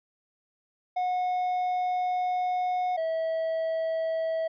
triangle tone pair in turn, 728 / 648.6 Hz, F#5 / E5, -28 / -28 cents, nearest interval major second, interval 200 cents, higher first, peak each -23 / -24 dBFS, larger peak first, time 0.96-2.97 / 2.97-4.48 s, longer first, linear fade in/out 10 ms, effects resampled to 11025 Hz

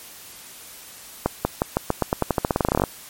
accelerating click train, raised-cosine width 1 ms, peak -4 dBFS, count 22, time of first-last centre 1.26-2.838 s, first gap 190 ms, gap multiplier 0.89, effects white hiss -42 dBFS RMS until 3.09 s + MP3 64 kbps

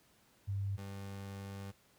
sine / 30% pulse tone pair in turn, 98.8 / 98.8 Hz, G2 / G2, +14 / +14 cents, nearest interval unison, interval 0 cents, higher neither, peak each -33 / -40 dBFS, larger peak first, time 0.47-0.77 / 0.77-1.72 s, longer second, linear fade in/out 20 ms, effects pink hiss -68 dBFS RMS until 1.98 s + high-pass 60 Hz 12 dB/octave

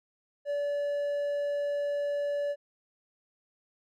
triangle tone, 576 Hz, D5, 34 cents flat, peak -26 dBFS, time 0.45-2.56 s, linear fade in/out 50 ms, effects none

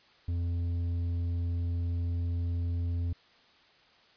square tone with low-pass filter, 86.2 Hz, F2, 22 cents flat, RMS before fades -31 dBFS, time 0.28-3.13 s, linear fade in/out 5 ms, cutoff 200 Hz, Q 0.63, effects white hiss -61 dBFS RMS until 4.16 s + resampled to 11025 Hz

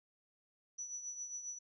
sine tone with tremolo, 5920 Hz, F#8, in tune, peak -39 dBFS, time 0.78-1.59 s, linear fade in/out 10 ms, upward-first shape triangle, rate 7.4 Hz, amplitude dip 65%, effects none

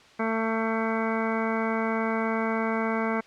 harmonic tone, 223.6 Hz, A3, 28 cents sharp, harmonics 1 / 2 / 3 / 4 / 5 / 6 / 7 / 9 / 10, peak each -28 / -31 / -33 / -34 / -35 / -36 / -36 / -38 / -38 dBFS, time 0.19-3.21 s, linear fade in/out 10 ms, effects white hiss -53 dBFS RMS until 3.26 s + low-pass 4000 Hz 12 dB/octave

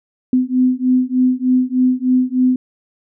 sine beating tone pair, 252.6 / 255.9 Hz, B3 / C4, +39 / -38 cents, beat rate 3.3 Hz, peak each -15 dBFS, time 0.33-2.56 s, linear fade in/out 2 ms, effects none

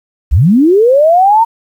sine linear sweep, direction up, 49 to 932.3 Hz, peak -4 dBFS, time 0.31-1.45 s, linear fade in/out 20 ms, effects 7-bit

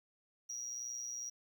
triangle tone with amplitude modulation, 5730 Hz, F8, 44 cents sharp, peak -35 dBFS, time 0.49-1.3 s, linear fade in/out 10 ms, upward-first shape sine, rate 122 Hz, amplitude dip 75%, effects tanh soft clip ceiling -32 dBFS + 11-bit

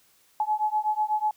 sine beating tone pair, 849 / 857.1 Hz, G#5 / A5, +38 / -46 cents, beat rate 8.1 Hz, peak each -26 dBFS, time 0.4-1.31 s, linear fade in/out 2 ms, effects white hiss -62 dBFS RMS until 1.36 s

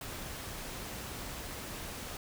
pink noise, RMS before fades -42 dBFS, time 0.01-2.17 s, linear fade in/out 2 ms, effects none

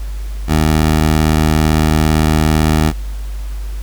15% pulse tone, 77.78 Hz, D#2, in tune, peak -4 dBFS, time 0.47-2.93 s, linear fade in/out 50 ms, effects added 50 Hz sine -20 dBFS peak until 3.82 s + pink hiss -40 dBFS RMS until 3.82 s

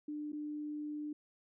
sine tone with dropouts, 298.6 Hz, D4, 29 cents sharp, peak -38 dBFS, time 0.08-1.13 s, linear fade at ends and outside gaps 5 ms, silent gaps 0.321-0.329 s, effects none

